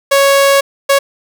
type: tone bursts at uneven times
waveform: sawtooth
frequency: 554.4 Hz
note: C#5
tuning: in tune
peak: -3 dBFS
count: 2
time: 0.11-0.61 / 0.89-0.99 s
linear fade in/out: 10 ms
effects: none